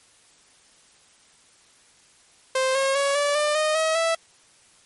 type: tone with pitch steps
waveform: sawtooth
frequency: 523.3 / 540.8 / 558.9 / 577.6 / 597 / 616.9 / 637.6 / 658.9 Hz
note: C5 / C#5 / C#5 / D5 / D5 / D#5 / D#5 / E5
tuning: 0 / -43 / +14 / -29 / +28 / -15 / +42 / -1 cents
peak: -16 dBFS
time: 2.55-4.15 s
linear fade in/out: 5 ms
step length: 200 ms
effects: white hiss -56 dBFS RMS until 4.85 s + MP3 48 kbps